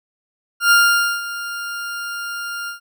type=tone with ADSR envelope; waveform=40% pulse; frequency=1401 Hz; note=F6; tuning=5 cents sharp; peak=-8 dBFS; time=0.6-2.8 s; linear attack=110 ms; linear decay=500 ms; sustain=-16 dB; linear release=120 ms; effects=none